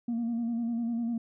sine tone with vibrato, 233.3 Hz, A#3, 2 cents sharp, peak -26 dBFS, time 0.08-1.18 s, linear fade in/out 5 ms, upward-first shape square, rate 10 Hz, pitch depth 33 cents each way, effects tanh soft clip ceiling -26 dBFS

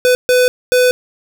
square tone bursts at uneven times, 500 Hz, B4, 21 cents sharp, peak -9 dBFS, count 3, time 0.05-0.15 / 0.29-0.48 / 0.72-0.91 s, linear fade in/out 0 ms, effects none

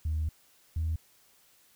sine tone pair in turn, 78 / 80.38 Hz, D#2 / E2, +5 / -43 cents, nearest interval minor second, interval 52 cents, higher second, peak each -26 dBFS, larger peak neither, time 0.05-0.29 / 0.76-0.96 s, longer first, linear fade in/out 5 ms, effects tanh soft clip ceiling -24 dBFS + white hiss -63 dBFS RMS until 1.75 s

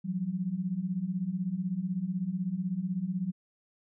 sine beating tone pair, 172.3 / 188.3 Hz, F3 / F#3, -23 / +31 cents, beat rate 16 Hz, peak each -34 / -31 dBFS, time 0.04-3.32 s, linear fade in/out 20 ms, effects none

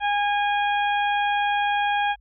harmonic tone, 819 Hz, G#5, 24 cents flat, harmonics 1 / 2 / 3 / 4, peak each -21 / -27 / -31 / -33 dBFS, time 0-2.16 s, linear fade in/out 50 ms, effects added 50 Hz sine -52 dBFS peak until 2.2 s

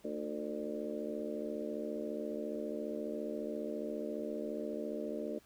harmonic tone with a mistuned harmonic, 74.6 Hz, D2, 28 cents sharp, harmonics 3 / 4 / 5 / 6 / 7 / 8, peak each -43 / -43 / -45 / -43 / -46 / -43 dBFS, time 0.04-5.39 s, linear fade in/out 10 ms, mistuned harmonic 5, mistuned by -55 cents, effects pink hiss -65 dBFS RMS until 5.45 s

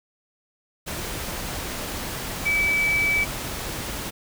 sine tone in noise, 2301 Hz, D7, 36 cents flat, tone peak -19 dBFS, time 2.45-3.25 s, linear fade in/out 20 ms, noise pink, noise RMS -31 dBFS, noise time 0.86-4.11 s, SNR +9 dB, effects none

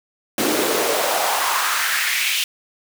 pink noise with high-pass filter sweep, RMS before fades -20 dBFS, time 0.38-2.44 s, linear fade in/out 2 ms, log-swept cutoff 270 to 2900 Hz, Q 2.7, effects none

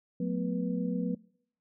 sine tone cluster, 182.2 / 221.8 / 249.4 / 487.6 Hz, F#3 / A3 / B3 / B4, -26 / +14 / +17 / -22 cents, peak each -31 / -36 / -34 / -39 dBFS, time 0.2-1.15 s, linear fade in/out 5 ms, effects noise-tail reverb RT60 0.7 s tail -25 dB re dry

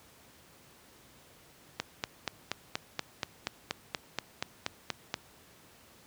click train, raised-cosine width 0.2 ms, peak -13 dBFS, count 15, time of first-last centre 1.8-5.141 s, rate 4.19 Hz, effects pink hiss -58 dBFS RMS until 6.06 s + high-pass 80 Hz 12 dB/octave

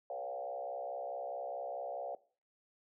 sine tone with frequency modulation, 632 Hz, D#5, 27 cents sharp, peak -38 dBFS, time 0.1-2.15 s, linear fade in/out 2 ms, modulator 64.7 Hz, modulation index 2.1, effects noise-tail reverb RT60 0.4 s tail -19 dB re dry

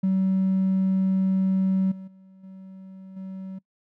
triangle tone with level steps, 190 Hz, F#3, 46 cents sharp, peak -16 / -34 / -46 / -38 / -31 dBFS, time 0.03-3.59 s, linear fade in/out 10 ms, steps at 1.91 / 2.07 / 2.43 / 3.16 s, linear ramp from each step 10 ms, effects noise-tail reverb RT60 0.1 s tail -23 dB re dry + tanh soft clip ceiling -15 dBFS

